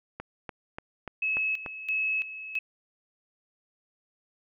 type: click train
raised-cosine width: 0.5 ms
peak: -21 dBFS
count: 6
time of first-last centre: 0.2-1.662 s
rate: 3.42 Hz
type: tone with tremolo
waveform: sine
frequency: 2582 Hz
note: E7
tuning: 37 cents flat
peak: -25 dBFS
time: 1.22-2.59 s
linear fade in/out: 5 ms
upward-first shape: square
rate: 1.5 Hz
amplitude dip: 75%
effects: none